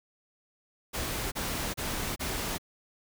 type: noise bursts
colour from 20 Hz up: pink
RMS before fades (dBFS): -33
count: 4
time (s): 0.93-2.583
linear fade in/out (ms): 20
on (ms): 390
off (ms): 31
effects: none